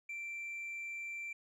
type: tone with hard clipping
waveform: triangle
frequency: 2349 Hz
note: D7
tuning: in tune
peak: -39 dBFS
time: 0.09-1.33 s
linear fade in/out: 5 ms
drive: 1 dB
effects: none